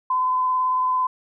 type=tone with vibrato; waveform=sine; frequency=1018 Hz; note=C6; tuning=48 cents flat; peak=-18 dBFS; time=0.1-1.07 s; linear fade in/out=5 ms; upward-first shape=sine; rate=18 Hz; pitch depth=13 cents each way; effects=none